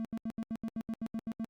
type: tone bursts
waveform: triangle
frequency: 224.6 Hz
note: A3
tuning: 36 cents sharp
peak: -31 dBFS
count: 12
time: 0-1.445 s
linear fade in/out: 0 ms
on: 48 ms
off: 79 ms
effects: Opus 48 kbps